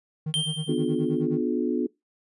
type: tone with tremolo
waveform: triangle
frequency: 155.56 Hz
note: D#3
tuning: in tune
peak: -23 dBFS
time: 0.26-1.41 s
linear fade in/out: 5 ms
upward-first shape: sine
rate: 9.5 Hz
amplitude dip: 100%
type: tone with exponential decay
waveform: square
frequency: 3155 Hz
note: G7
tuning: 10 cents sharp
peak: -22 dBFS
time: 0.34-1.22 s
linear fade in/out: 0 ms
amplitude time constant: 190 ms
type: chord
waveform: sine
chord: B diminished seventh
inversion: none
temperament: just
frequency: 246.9 / 296.3 / 355.6 / 426.7 Hz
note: B3 / D4 / F4 / Ab4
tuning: 0 / +15 / +31 / +47 cents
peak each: -27 / -28 / -28 / -31 dBFS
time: 0.68-1.87 s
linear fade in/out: 10 ms
effects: noise-tail reverb RT60 0.2 s tail -23 dB re dry + resampled to 24000 Hz